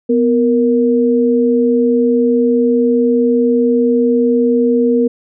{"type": "tone pair together", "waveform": "sine", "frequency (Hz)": [247.7, 467.6], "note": ["B3", "A#4"], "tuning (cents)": [5, 5], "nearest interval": "major seventh", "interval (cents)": 1100, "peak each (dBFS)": -12, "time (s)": [0.09, 5.08], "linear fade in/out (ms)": 10, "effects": []}